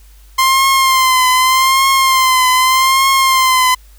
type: tone with vibrato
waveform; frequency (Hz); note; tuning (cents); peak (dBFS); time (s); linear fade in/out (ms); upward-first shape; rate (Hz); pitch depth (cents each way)
sawtooth; 1046.5; C6; 0; -5; 0.38-3.75; 10; triangle; 0.83; 56
effects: added 50 Hz sine -39 dBFS peak until 3.98 s + white hiss -50 dBFS RMS until 3.98 s